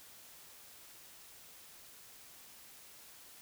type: silence
effects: white hiss -56 dBFS RMS until 3.41 s